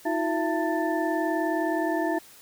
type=tone cluster; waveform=sine; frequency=320.1 / 359.6 / 672 / 897 / 1766 Hz; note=D#4 / F#4 / E5 / A5 / A6; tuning=+49 / -49 / +33 / +33 / +6 cents; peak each=-27 / -31 / -29 / -32 / -34 dBFS; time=0.05-2.19 s; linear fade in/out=10 ms; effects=white hiss -51 dBFS RMS until 2.41 s